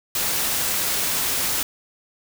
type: noise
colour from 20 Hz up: white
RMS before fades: -23 dBFS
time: 0.15-1.63 s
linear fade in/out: 2 ms
effects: none